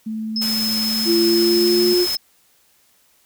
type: tone with vibrato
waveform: sine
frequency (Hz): 219.2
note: A3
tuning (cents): -6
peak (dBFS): -23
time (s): 0.06-1.94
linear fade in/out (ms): 10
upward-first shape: sine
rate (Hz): 19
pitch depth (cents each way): 8
type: tone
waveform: sine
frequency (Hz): 5180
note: E8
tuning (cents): -31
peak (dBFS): -20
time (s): 0.36-2.17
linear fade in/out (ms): 2
type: noise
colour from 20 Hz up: white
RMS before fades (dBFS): -28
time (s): 0.41-2.16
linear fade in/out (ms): 10
type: tone with pitch glide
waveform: sine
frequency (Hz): 341.2 to 356.9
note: F4 to F4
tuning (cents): -40 to +38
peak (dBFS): -14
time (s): 1.05-2.07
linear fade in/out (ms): 50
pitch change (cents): +78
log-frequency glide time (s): 1.26-1.92
effects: white hiss -58 dBFS RMS until 3.25 s